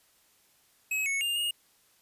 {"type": "tone with pitch steps", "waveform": "square", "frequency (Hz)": [2560, 2206, 2806, 2853], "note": ["D#7", "C#7", "F7", "F7"], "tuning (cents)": [49, -9, 8, 36], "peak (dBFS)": -28, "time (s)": [0.91, 1.51], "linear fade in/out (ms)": 5, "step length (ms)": 150, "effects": ["white hiss -65 dBFS RMS until 2.01 s", "resampled to 32000 Hz"]}